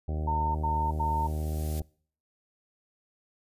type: harmonic tone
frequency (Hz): 77.1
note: D#2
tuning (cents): -15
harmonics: 1 / 2 / 3 / 4 / 5 / 6 / 7 / 8 / 9 / 10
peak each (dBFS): -29 / -37 / -43 / -44 / -44 / -51 / -48 / -47 / -52 / -49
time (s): 0.08-1.82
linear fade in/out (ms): 5
type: noise with exponential growth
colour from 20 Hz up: blue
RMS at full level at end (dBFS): -41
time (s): 0.14-1.8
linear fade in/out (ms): 5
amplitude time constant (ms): 360
type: tone bursts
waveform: sine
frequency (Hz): 909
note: A#5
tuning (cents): -44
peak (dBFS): -26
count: 3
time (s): 0.27-1.274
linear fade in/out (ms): 10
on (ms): 280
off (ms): 82
effects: noise-tail reverb RT60 0.5 s tail -24 dB re dry + resampled to 32000 Hz